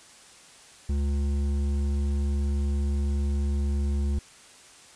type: tone with hard clipping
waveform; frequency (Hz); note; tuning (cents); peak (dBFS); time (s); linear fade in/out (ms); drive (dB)
sine; 70.8; C#2; +37; -25; 0.89-4.19; 5; 9
effects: white hiss -51 dBFS RMS until 4.95 s + resampled to 22050 Hz